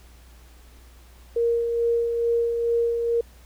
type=tone with tremolo; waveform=sine; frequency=467.8 Hz; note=A#4; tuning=6 cents sharp; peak=-18 dBFS; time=1.36-3.21 s; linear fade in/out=5 ms; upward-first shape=sine; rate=2.3 Hz; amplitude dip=40%; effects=added 60 Hz sine -47 dBFS peak until 3.45 s + pink hiss -55 dBFS RMS until 3.45 s